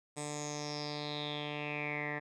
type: tone with low-pass filter sweep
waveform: 10% pulse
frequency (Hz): 148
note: D3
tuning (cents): +14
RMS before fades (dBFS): -39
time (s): 0.16-2.2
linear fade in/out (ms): 20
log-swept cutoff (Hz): 8300 to 1800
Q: 7.5
effects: none